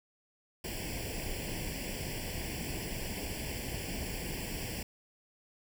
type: noise with comb filter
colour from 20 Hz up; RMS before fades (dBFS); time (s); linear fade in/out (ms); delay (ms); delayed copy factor
pink; -38; 0.64-4.83; 5; 0.39; +0.95
effects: none